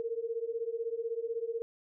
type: beating tone pair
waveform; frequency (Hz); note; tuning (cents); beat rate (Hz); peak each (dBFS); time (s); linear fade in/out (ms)
sine; 451.3 / 467.3; A4 / A#4; +44 / +4; 16; -36 / -35; 0-1.62; 0
effects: none